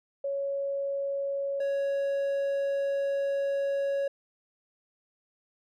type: tone pair in turn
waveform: sine / triangle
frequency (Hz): 556 / 556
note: C#5 / C#5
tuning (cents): +5 / +5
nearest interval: unison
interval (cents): 0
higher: neither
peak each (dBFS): -28 / -24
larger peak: second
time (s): 0.24-1.6 / 1.6-4.08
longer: second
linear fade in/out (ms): 5
effects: none